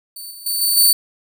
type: tone with level steps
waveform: 10% pulse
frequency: 4523 Hz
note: C#8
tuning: 34 cents sharp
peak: -24 / -28 / -12 / -8 / -3 dBFS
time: 0.16-0.93 s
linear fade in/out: 5 ms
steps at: 0.31 / 0.46 / 0.61 / 0.77 s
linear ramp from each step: 5 ms
effects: none